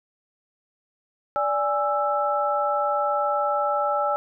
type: tone cluster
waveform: sine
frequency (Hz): 584 / 825 / 1323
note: D5 / G#5 / E6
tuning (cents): -10 / -12 / +6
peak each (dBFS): -25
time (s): 1.36-4.16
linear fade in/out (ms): 0
effects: none